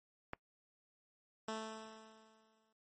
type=click; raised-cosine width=0.5 ms; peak=-26 dBFS; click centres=0.334 s
type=tone with exponential decay; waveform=10% pulse; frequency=220 Hz; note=A3; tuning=in tune; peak=-30 dBFS; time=1.48-2.73 s; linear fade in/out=5 ms; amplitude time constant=270 ms
effects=noise-tail reverb RT60 0.1 s tail -23 dB re dry + MP3 32 kbps